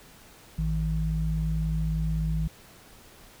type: tone pair together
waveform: sine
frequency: 55.15 / 158.8 Hz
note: A1 / D#3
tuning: +5 / +36 cents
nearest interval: octave + tritone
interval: 1831 cents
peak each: -27 dBFS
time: 0.58-2.48 s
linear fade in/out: 10 ms
effects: pink hiss -52 dBFS RMS until 3.4 s